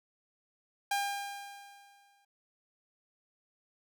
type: tone with exponential decay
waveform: sawtooth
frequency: 803 Hz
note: G5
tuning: 41 cents sharp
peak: -24 dBFS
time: 0.91-2.25 s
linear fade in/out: 5 ms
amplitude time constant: 290 ms
effects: none